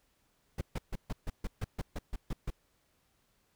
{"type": "noise bursts", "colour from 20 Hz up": "brown", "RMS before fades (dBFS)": -34, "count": 12, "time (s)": [0.58, 2.504], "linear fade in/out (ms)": 5, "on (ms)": 32, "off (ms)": 140, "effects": ["pink hiss -73 dBFS RMS until 3.55 s"]}